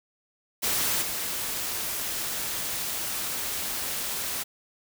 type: noise with level steps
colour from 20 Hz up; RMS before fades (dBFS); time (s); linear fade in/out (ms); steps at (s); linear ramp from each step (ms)
white; -26 / -31; 0.62-4.44; 20; 1.01; 20
effects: none

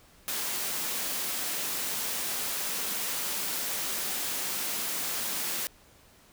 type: high-pass noise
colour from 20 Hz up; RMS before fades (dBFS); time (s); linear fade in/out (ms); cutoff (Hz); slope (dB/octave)
white; -32; 0.28-5.67; 0; 150; 24
effects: pink hiss -58 dBFS RMS until 6.32 s

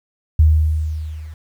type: tone with level ramp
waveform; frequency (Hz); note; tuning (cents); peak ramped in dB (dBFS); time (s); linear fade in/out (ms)
sine; 77.78; D#2; 0; -6 to -31; 0.39-1.34; 5
effects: 8-bit

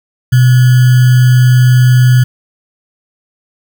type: tone with sample-and-hold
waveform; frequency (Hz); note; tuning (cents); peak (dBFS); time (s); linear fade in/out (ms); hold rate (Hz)
sine; 125.6; B2; +30; -3; 0.32-2.24; 10; 1575
effects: none

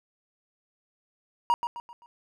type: tone with echo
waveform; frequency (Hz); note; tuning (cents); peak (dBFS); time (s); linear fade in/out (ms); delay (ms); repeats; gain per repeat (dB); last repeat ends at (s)
triangle; 950; A#5; +33; -17; 1.5-1.54; 0; 130; 4; -8; 2.06
effects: none

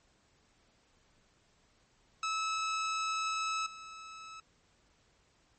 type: tone with level steps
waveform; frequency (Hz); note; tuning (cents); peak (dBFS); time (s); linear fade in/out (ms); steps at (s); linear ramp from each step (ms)
sawtooth; 1300; E6; -24; -28 / -42; 2.23-4.4; 2; 3.66; 5
effects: pink hiss -69 dBFS RMS until 5.58 s + MP3 32 kbps

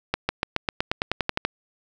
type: accelerating click train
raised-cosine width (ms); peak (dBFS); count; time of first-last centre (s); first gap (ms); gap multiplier
0.3; -6; 13; 0.14-1.45; 150; 0.94
effects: none

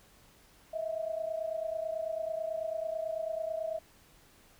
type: tone pair together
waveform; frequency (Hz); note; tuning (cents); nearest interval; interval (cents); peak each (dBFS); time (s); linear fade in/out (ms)
sine; 637.9 / 667; D#5 / E5; +43 / +20; minor second; 77; -34 / -37; 0.73-3.79; 10
effects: pink hiss -61 dBFS RMS until 4.59 s

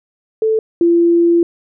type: tone pair in turn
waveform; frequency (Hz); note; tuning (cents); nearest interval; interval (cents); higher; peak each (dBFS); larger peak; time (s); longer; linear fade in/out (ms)
sine; 440 / 340.9; A4 / F4; 0 / -42; major third; 442; first; -11 / -8; second; 0.42-0.59 / 0.81-1.43; second; 2
effects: none

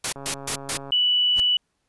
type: noise bursts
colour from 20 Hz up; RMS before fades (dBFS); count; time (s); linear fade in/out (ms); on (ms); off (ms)
white; -25; 4; 0.04-0.774; 5; 86; 130
type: click train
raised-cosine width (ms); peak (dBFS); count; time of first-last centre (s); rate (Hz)
1; -24; 104; 0.16-0.906; 138
type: tone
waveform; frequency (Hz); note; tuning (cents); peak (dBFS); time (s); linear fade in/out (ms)
sine; 2960; F#7; 0; -17; 0.92-1.57; 2
type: noise with exponential growth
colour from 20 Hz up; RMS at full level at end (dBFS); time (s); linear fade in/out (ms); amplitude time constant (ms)
pink; -28; 1.32-1.4; 0; 17
effects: pink hiss -73 dBFS RMS until 1.88 s + resampled to 24000 Hz

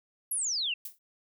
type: exponential sweep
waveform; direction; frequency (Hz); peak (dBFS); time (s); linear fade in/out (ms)
sine; down; 11640 to 2637; -28; 0.31-0.74; 5
type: noise with exponential decay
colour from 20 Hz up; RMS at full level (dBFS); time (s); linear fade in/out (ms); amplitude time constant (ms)
violet; -35; 0.85-0.99; 5; 29
effects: none

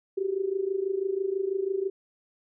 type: tone with amplitude modulation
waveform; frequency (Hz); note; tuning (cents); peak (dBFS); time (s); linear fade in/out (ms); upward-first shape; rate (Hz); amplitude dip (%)
sine; 387; G4; -22; -22; 0.17-1.9; 10; sine; 26.1; 80
effects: none

